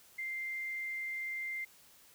sine tone, 2093 Hz, C7, in tune, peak -36 dBFS, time 0.18-1.65 s, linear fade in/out 10 ms, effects white hiss -61 dBFS RMS until 2.14 s

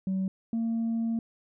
sine tone pair in turn, 190 / 228.3 Hz, F#3 / A#3, +46 / -36 cents, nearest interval minor third, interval 318 cents, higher second, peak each -24 dBFS, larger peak neither, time 0.07-0.28 / 0.53-1.19 s, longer second, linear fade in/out 2 ms, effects tanh soft clip ceiling -24 dBFS

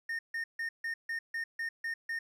triangle tone bursts, 1832 Hz, A#6, 31 cents flat, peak -31 dBFS, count 9, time 0.09-2.19 s, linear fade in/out 5 ms, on 100 ms, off 150 ms, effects none

